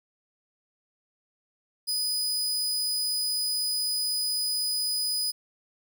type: tone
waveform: sawtooth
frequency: 4978 Hz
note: D#8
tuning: in tune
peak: -23 dBFS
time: 1.87-5.32 s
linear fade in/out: 20 ms
effects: none